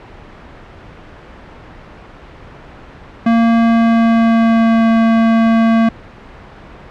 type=tone with pitch glide; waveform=square; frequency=230 to 226.7 Hz; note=A#3 to A#3; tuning=-23 to -48 cents; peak=-9 dBFS; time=3.26-5.89 s; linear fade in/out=5 ms; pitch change=-25 cents; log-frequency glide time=3.57-4.87 s; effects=pink hiss -36 dBFS RMS until 6.9 s + low-pass 2000 Hz 12 dB/octave